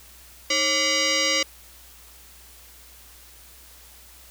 sine tone with frequency modulation, 1400 Hz, F6, 4 cents sharp, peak -19 dBFS, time 0.5-1.43 s, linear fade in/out 5 ms, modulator 856 Hz, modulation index 5.7, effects added 60 Hz sine -52 dBFS peak until 4.3 s + white hiss -49 dBFS RMS until 4.3 s

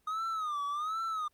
triangle tone with vibrato, 1237 Hz, D#6, 10 cents flat, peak -30 dBFS, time 0.07-1.28 s, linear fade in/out 5 ms, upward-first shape sine, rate 1.3 Hz, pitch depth 140 cents each way, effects pink hiss -72 dBFS RMS until 1.33 s + Opus 24 kbps

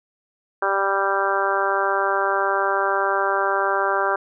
harmonic tone, 196.2 Hz, G3, 2 cents sharp, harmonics 2 / 3 / 4 / 5 / 6 / 7 / 8, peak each -26 / -26 / -26 / -26 / -26 / -26 / -26 dBFS, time 0.62-4.16 s, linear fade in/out 5 ms, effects none

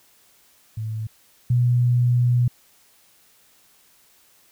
sine tone pair in turn, 110 / 122.28 Hz, A2 / B2, 0 / -17 cents, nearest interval major second, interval 183 cents, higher second, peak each -25 / -15 dBFS, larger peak second, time 0.77-1.07 / 1.5-2.48 s, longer second, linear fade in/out 5 ms, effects white hiss -57 dBFS RMS until 4.51 s

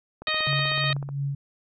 click train, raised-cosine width 1 ms, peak -25 dBFS, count 15, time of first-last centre 0.22-1.09 s, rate 16.1 Hz
harmonic tone, 622.3 Hz, D#5, in tune, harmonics 1 / 2 / 3 / 4 / 5 / 6 / 7, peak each -34 / -31 / -29 / -30 / -33 / -30 / -34 dBFS, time 0.27-0.93 s, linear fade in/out 2 ms
sine tone with tremolo, 140 Hz, C#3, 18 cents sharp, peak -24 dBFS, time 0.47-1.35 s, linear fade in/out 5 ms, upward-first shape sine, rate 2.9 Hz, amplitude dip 60%
effects none

